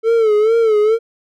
triangle tone with vibrato, 440 Hz, A4, in tune, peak -8 dBFS, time 0.03-0.99 s, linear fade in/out 50 ms, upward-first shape sine, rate 2.3 Hz, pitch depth 89 cents each way, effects none

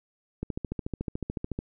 click train, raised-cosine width 3 ms, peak -18 dBFS, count 17, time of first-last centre 0.43-1.589 s, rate 13.8 Hz, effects none

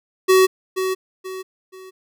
square tone with echo, 376 Hz, F#4, 28 cents sharp, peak -11 dBFS, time 0.28-0.47 s, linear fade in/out 20 ms, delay 480 ms, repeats 3, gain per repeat -9 dB, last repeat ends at 1.91 s, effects none

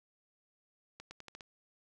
accelerating click train, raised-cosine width 0.2 ms, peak -30 dBFS, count 6, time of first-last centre 1-1.408 s, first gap 110 ms, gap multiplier 0.85, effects none

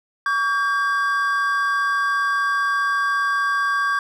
triangle tone pair together, 1136 / 1601 Hz, C#6 / G6, +42 / +36 cents, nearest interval tritone, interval 594 cents, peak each -19 dBFS, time 0.26-3.99 s, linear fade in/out 2 ms, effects none

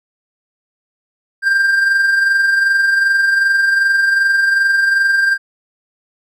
triangle tone with amplitude modulation, 1588 Hz, G6, 22 cents sharp, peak -7 dBFS, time 1.42-5.38 s, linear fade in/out 50 ms, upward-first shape sine, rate 22.6 Hz, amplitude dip 40%, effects none

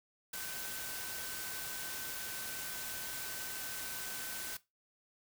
sine tone in noise, 1526 Hz, G6, 47 cents flat, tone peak -49 dBFS, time 0.33-4.57 s, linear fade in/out 5 ms, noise white, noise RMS -42 dBFS, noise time 0.33-4.57 s, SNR -10 dB, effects noise-tail reverb RT60 0.2 s tail -17 dB re dry

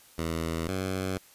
10% pulse tone pair in turn, 82 / 94.2 Hz, E2 / F#2, -9 / +32 cents, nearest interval major second, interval 241 cents, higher second, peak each -21 dBFS, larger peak neither, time 0.18-0.68 / 0.68-1.18 s, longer neither, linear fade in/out 5 ms, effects white hiss -56 dBFS RMS until 1.34 s + resampled to 32000 Hz

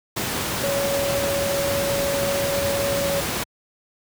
sine tone in noise, 560 Hz, C#5, 18 cents sharp, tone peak -22 dBFS, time 0.63-3.21 s, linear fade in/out 10 ms, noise pink, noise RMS -25 dBFS, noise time 0.16-3.44 s, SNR 0 dB, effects high-pass 80 Hz 12 dB/octave

